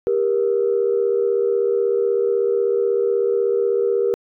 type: tone pair together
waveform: sine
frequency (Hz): 396.7 / 472.9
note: G4 / A#4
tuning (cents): +21 / +25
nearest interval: minor third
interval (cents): 304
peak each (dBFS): -18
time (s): 0.07-4.14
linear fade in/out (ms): 0
effects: tanh soft clip ceiling -9 dBFS